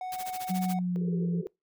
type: tone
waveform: triangle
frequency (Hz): 740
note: F#5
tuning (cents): 0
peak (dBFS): -31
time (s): 0.01-0.79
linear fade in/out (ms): 2
type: noise with tremolo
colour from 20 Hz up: white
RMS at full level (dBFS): -39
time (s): 0.12-0.74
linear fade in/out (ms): 0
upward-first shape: sine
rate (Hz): 14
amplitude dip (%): 95
type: tone with pitch glide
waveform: sine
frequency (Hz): 185 to 172.61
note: F#3 to F3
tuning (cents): 0 to -20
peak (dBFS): -26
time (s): 0.49-1.42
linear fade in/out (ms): 20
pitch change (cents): -120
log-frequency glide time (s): 0.63-1.16
type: band-pass noise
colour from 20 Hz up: white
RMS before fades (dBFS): -40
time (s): 0.96-1.47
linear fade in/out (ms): 0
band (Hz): 360 to 460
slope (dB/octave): 96
effects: noise-tail reverb RT60 0.2 s tail -24 dB re dry